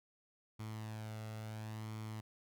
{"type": "tone with flanger", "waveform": "sawtooth", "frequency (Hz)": 109, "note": "A2", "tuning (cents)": -16, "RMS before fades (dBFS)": -45, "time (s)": [0.59, 2.21], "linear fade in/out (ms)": 10, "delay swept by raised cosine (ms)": [0.9, 1.49], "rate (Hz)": 0.72, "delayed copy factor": 0.5, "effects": []}